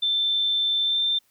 sine tone with pitch glide, 3549 to 3576 Hz, A7 to A7, +14 to +27 cents, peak -20 dBFS, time 0.02-1.19 s, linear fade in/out 10 ms, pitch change +13 cents, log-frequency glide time 0.83-1 s, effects white hiss -65 dBFS RMS until 1.3 s

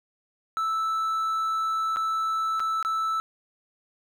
triangle tone with dropouts, 1316 Hz, E6, 3 cents flat, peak -22 dBFS, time 0.57-3.2 s, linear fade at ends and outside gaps 0 ms, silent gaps 1.961-1.969 / 2.596-2.602 / 2.827-2.849 s, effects none

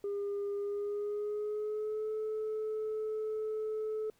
sine tone with pitch glide, 404.2 to 433.2 Hz, G#4 to A4, -47 to -27 cents, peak -31 dBFS, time 0.04-4.1 s, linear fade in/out 2 ms, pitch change +120 cents, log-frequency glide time 0.55-2.11 s, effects tanh soft clip ceiling -31 dBFS + pink hiss -70 dBFS RMS until 4.19 s

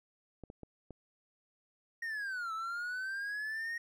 clicks, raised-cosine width 2 ms, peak -33 dBFS, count 4, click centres 0.437 / 0.501 / 0.633 / 0.907 s
triangle linear two-way sweep, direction down then up, 1875 to 1300 to 1875 Hz, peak -34 dBFS, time 2.02-3.78 s, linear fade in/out 5 ms, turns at 2.53 s
effects none

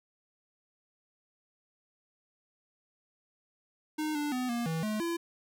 square tone with pitch steps, 307.4 / 294.5 / 252.1 / 236.8 / 162.1 / 214.1 / 338.3 Hz, D#4 / D4 / B3 / A#3 / E3 / A3 / E4, -21 / +5 / +36 / +27 / -29 / -47 / +45 cents, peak -31 dBFS, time 3.98-5.17 s, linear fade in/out 10 ms, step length 170 ms, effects none

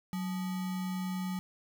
sine tone with sample-and-hold, 185 Hz, F#3, in tune, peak -32 dBFS, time 0.13-1.39 s, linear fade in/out 0 ms, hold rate 1050 Hz, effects none

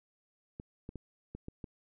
clicks, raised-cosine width 3 ms, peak -29 dBFS, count 6, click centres 0.599 / 0.891 / 0.957 / 1.35 / 1.484 / 1.642 s, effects none

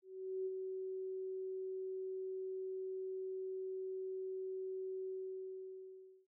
sine tone with ADSR envelope, 377.4 Hz, F#4, 34 cents sharp, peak -36 dBFS, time 0.02-6.27 s, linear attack 440 ms, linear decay 37 ms, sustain -4 dB, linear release 1200 ms, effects none

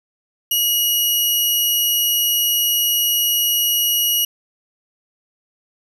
sawtooth tone pair together, 2900 / 5800 Hz, F#7 / F#8, -35 / -35 cents, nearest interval octave, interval 1200 cents, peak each -14 dBFS, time 0.51-4.25 s, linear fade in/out 5 ms, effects none

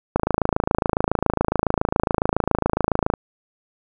click train, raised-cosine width 1 ms, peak -3 dBFS, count 82, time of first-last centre 0.16-3.138 s, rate 27.2 Hz, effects none

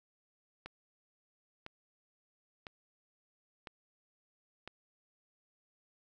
click train, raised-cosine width 0.3 ms, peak -28 dBFS, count 5, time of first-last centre 0.66-4.676 s, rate 0.996 Hz, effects none

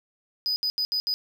triangle tone bursts at uneven times, 4978 Hz, D#8, in tune, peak -22 dBFS, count 5, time 0.46-0.56 / 0.63-0.7 / 0.78-0.85 / 0.92-1 / 1.07-1.14 s, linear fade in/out 0 ms, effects none

